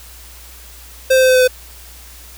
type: tone with pitch steps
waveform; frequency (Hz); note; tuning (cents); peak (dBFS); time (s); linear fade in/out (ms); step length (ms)
square; 523.3 / 519.7 / 516.1 / 512.5 / 509 / 505.5; C5 / C5 / C5 / C5 / C5 / B4; 0 / -12 / -24 / -36 / -48 / +40; -9; 1.1-1.478; 10; 63
effects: added 60 Hz sine -39 dBFS peak until 2.37 s + white hiss -40 dBFS RMS until 2.37 s